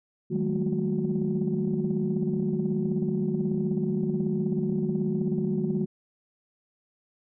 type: tone cluster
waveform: sine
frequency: 154.9 / 185.4 / 201.5 / 220.2 / 366.6 Hz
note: D#3 / F#3 / G3 / A3 / F#4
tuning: -7 / +4 / +48 / +2 / -16 cents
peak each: -30 dBFS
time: 0.3-5.86 s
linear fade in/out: 20 ms
effects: tanh soft clip ceiling -16 dBFS